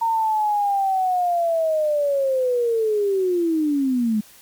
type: linear sweep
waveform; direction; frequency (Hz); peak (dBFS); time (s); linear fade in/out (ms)
sine; down; 921 to 207.7; -17; 0.01-4.21; 10
effects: white hiss -48 dBFS RMS until 4.41 s + MP3 96 kbps